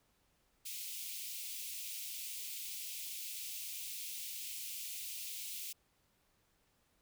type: high-pass noise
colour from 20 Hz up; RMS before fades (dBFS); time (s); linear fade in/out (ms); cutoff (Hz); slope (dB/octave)
white; -44; 0.65-5.73; 10; 2300; 48
effects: pink hiss -75 dBFS RMS until 7.01 s